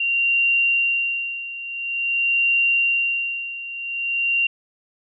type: tone with tremolo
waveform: sine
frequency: 2765 Hz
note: F7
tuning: 18 cents flat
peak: -15 dBFS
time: 0-4.47 s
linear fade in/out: 5 ms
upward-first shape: sine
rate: 0.48 Hz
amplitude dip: 80%
effects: none